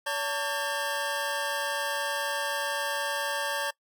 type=tone cluster; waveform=25% pulse; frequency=569 / 897 / 1605 Hz; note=C#5 / A5 / G6; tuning=+45 / +33 / +40 cents; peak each=-29 dBFS; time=0.06-3.71 s; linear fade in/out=10 ms; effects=noise-tail reverb RT60 0.1 s tail -22 dB re dry